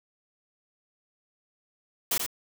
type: noise with echo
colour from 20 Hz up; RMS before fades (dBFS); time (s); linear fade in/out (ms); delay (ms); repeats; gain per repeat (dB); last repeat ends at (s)
white; -26; 2.11-2.18; 5; 84; 1; -5; 2.264
effects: none